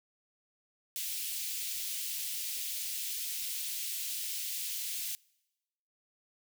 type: high-pass noise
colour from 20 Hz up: white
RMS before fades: -37 dBFS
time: 0.96-5.15 s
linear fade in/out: 0 ms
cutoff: 2500 Hz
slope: 24 dB/octave
effects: noise-tail reverb RT60 1.0 s tail -26 dB re dry